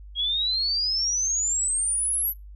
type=exponential sweep; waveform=sine; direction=up; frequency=3259 to 11930 Hz; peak=-22 dBFS; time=0.15-2.34 s; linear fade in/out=50 ms; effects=noise-tail reverb RT60 0.2 s tail -23 dB re dry + added 50 Hz sine -40 dBFS peak until 2.55 s